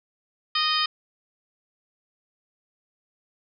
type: harmonic tone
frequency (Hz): 619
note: D#5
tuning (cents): -9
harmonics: 2 / 3 / 4 / 5 / 6 / 7 / 8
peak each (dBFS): -26 / -32 / -32 / -27 / -30 / -34 / -27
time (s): 0.55-0.86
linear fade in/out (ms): 5
effects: none